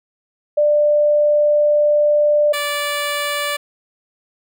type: tone pair in turn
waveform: sine / 10% pulse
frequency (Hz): 593 / 581.8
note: D5 / D5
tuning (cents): +17 / -16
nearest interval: unison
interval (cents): 33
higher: first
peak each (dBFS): -11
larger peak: neither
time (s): 0.57-2.53 / 2.53-3.57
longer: first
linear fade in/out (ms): 10
effects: none